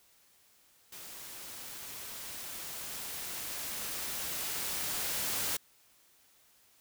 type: noise with level ramp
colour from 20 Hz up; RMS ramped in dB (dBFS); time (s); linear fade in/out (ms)
white; -47 to -33; 0.92-5.57; 5
effects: white hiss -65 dBFS RMS until 6.8 s